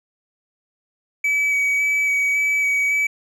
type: tone with vibrato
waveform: triangle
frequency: 2280 Hz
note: C#7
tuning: 48 cents sharp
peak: -15 dBFS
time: 1.24-3.07 s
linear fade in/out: 5 ms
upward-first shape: square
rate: 1.8 Hz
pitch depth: 10 cents each way
effects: none